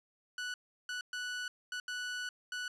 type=tone bursts at uneven times; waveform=sawtooth; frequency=1480 Hz; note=F#6; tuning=in tune; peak=-33 dBFS; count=6; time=0.38-0.54 / 0.89-1.01 / 1.13-1.48 / 1.72-1.8 / 1.88-2.29 / 2.52-2.68 s; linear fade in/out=2 ms; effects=low-pass 7000 Hz 12 dB/octave